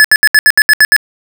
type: tone bursts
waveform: square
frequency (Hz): 1721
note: A6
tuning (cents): -39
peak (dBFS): -3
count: 9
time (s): 0-0.964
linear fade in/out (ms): 0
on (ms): 44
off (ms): 71
effects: none